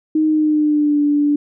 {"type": "tone with pitch glide", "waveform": "sine", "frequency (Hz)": [311.1, 291.9], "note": ["D#4", "D4"], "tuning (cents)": [0, -10], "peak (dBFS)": -12, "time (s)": [0.15, 1.36], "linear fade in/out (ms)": 5, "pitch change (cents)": -110, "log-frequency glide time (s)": [0.26, 1.01], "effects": []}